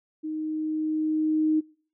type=tone with level ramp; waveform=sine; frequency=311.1 Hz; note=D#4; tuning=in tune; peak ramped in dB=-29 to -19 dBFS; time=0.23-1.61 s; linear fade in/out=20 ms; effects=noise-tail reverb RT60 0.5 s tail -26 dB re dry